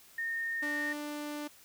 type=tone; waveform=sine; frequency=1834 Hz; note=A#6; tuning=29 cents flat; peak=-32 dBFS; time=0.18-0.93 s; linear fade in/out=5 ms
type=tone with pitch glide; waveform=sawtooth; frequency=293.7 to 295.7 Hz; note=D4 to D4; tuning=0 to +12 cents; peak=-33 dBFS; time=0.62-1.48 s; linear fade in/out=10 ms; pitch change=+12 cents; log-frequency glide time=0.75-0.99 s
effects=white hiss -58 dBFS RMS until 1.64 s